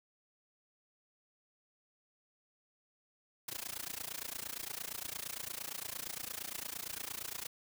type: noise with amplitude modulation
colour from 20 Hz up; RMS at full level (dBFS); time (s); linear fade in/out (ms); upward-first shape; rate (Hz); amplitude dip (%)
white; -39; 3.48-7.47; 5; sine; 28.7; 95
effects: none